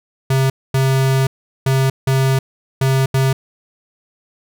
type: tone bursts at uneven times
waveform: square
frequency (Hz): 133.4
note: C3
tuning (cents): +34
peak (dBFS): -13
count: 6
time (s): 0.3-0.5 / 0.74-1.27 / 1.66-1.9 / 2.07-2.39 / 2.81-3.06 / 3.14-3.33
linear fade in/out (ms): 5
effects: none